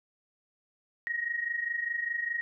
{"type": "tone pair together", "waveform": "sine", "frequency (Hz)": [1864.7, 1889.6], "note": ["A#6", "A#6"], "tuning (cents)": [0, 23], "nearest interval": "unison", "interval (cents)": 23, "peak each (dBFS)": [-35, -31], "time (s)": [1.07, 2.41], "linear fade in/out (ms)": 0, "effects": []}